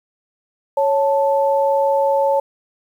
sine tone pair together, 554 / 879.4 Hz, C#5 / A5, -1 / -1 cents, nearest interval minor sixth, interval 800 cents, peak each -15 / -18 dBFS, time 0.77-2.4 s, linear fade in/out 5 ms, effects 8-bit

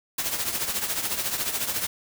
white noise with tremolo, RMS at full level -25 dBFS, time 0.18-1.87 s, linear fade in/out 5 ms, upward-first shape triangle, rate 14 Hz, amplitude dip 70%, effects none

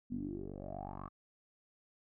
10% pulse tone with low-pass filter sweep, 48.1 Hz, G1, 32 cents flat, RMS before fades -43 dBFS, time 0.1-1.09 s, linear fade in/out 20 ms, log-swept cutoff 230 to 1200 Hz, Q 8.7, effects none

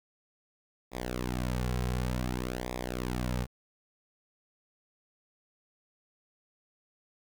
sawtooth tone with flanger, 61.9 Hz, B1, 5 cents sharp, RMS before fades -33 dBFS, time 0.91-3.47 s, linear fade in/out 50 ms, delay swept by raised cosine 0.68 to 3.38 ms, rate 0.55 Hz, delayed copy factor -0.85, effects 10-bit

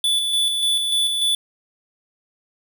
square tone with tremolo, 3470 Hz, A7, 25 cents flat, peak -17 dBFS, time 0.04-1.35 s, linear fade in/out 2 ms, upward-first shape square, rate 3.4 Hz, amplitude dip 35%, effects none

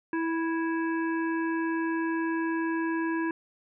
harmonic tone with a mistuned harmonic, 327.7 Hz, E4, 10 cents flat, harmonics 1 / 3 / 5 / 7 / 8, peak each -27 / -35 / -35 / -49 / -47 dBFS, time 0.13-3.31 s, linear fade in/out 2 ms, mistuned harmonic 5, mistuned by +17 cents, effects none

